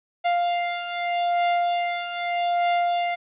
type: beating tone pair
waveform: 45% pulse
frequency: 698.5 / 699.31 Hz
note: F5 / F5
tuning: 0 / +2 cents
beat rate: 0.81 Hz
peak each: -27 / -23 dBFS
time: 0.24-3.16 s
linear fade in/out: 20 ms
effects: resampled to 8000 Hz + 10-bit